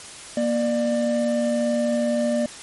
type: tone pair together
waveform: triangle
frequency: 236.5 / 596 Hz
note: A#3 / D5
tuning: +25 / +25 cents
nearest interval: octave + major third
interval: 1600 cents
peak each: -20 dBFS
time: 0.37-2.46 s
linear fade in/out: 2 ms
effects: white hiss -39 dBFS RMS until 2.62 s + MP3 48 kbps